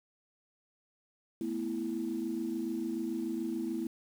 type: chord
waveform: sine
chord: A suspended second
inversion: none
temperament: equal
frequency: 220 / 246.9 / 329.6 Hz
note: A3 / B3 / E4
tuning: 0 / 0 / 0 cents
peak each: -38 / -37 / -34 dBFS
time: 1.41-3.87 s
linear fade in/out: 2 ms
effects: tanh soft clip ceiling -24 dBFS + 9-bit